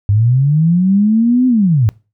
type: linear two-way sweep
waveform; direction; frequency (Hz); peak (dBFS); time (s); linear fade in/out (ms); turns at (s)
sine; up then down; 98 to 258.3 to 98; -8; 0.09-1.89; 0; 1.47
effects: noise-tail reverb RT60 0.3 s tail -23 dB re dry